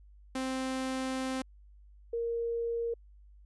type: tone pair in turn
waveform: sawtooth / sine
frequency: 261.6 / 466.1 Hz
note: C4 / A#4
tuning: 0 / 0 cents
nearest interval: minor seventh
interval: 1000 cents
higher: second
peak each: -28 / -30 dBFS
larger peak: first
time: 0.35-1.42 / 2.13-2.94 s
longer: first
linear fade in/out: 5 ms
effects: added 50 Hz sine -53 dBFS peak until 3.45 s + resampled to 24000 Hz